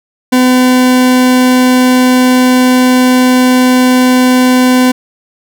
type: tone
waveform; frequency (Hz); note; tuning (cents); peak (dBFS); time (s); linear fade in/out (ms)
40% pulse; 253.2; B3; +43; -4; 0.32-4.92; 10
effects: none